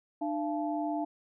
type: tone cluster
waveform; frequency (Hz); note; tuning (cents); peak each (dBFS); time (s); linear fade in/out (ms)
sine; 301.3 / 685 / 866; D4 / F5 / A5; +44 / -34 / -28; -32 / -34 / -38; 0.21-1.05; 10
effects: none